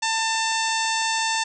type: harmonic tone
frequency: 894 Hz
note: A5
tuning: 27 cents sharp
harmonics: 1 / 2 / 3 / 4 / 5 / 6 / 7 / 8 / 9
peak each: -25 / -28 / -30 / -31 / -32 / -33 / -33 / -34 / -35 dBFS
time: 0.02-1.44 s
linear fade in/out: 10 ms
effects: none